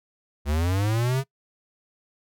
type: linear sweep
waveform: square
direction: up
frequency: 69.3 to 138 Hz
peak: -22 dBFS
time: 0.45-1.24 s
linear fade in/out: 50 ms
effects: noise-tail reverb RT60 0.1 s tail -23 dB re dry